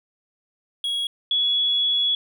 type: tone pair in turn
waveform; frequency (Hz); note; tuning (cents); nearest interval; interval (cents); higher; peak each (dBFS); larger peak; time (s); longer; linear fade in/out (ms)
triangle / sine; 3322 / 3376; G#7 / G#7; 0 / +28; unison; 28; second; -21 / -18; second; 0.84-1.07 / 1.31-2.15; second; 2
effects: none